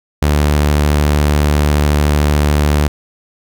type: tone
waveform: sawtooth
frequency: 73.9 Hz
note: D2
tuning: 11 cents sharp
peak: -6 dBFS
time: 0.22-2.88 s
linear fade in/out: 5 ms
effects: none